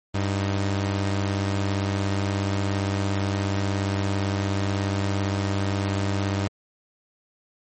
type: tone pair together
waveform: sawtooth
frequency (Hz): 97.99 / 311.1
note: G2 / D#4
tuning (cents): 0 / 0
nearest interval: octave + minor sixth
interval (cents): 2000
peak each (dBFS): -19 / -28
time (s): 0.14-6.48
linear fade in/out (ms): 10
effects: MP3 32 kbps